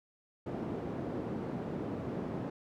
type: band-pass noise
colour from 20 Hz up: white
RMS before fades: -38 dBFS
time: 0.46-2.5 s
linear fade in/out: 5 ms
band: 120 to 360 Hz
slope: 12 dB/octave
effects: none